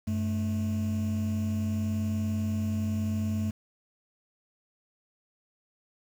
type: tone pair together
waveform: triangle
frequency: 95.9 / 216.9 Hz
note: G2 / A3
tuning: -37 / -25 cents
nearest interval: octave + major second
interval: 1412 cents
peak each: -27 dBFS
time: 0.07-3.51 s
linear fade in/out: 10 ms
effects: tanh soft clip ceiling -17 dBFS + 8-bit